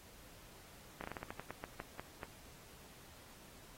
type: slowing click train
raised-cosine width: 0.5 ms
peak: -28 dBFS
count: 13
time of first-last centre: 1.01-2.232 s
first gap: 29 ms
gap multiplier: 1.21
effects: pink hiss -59 dBFS RMS until 3.77 s + AAC 48 kbps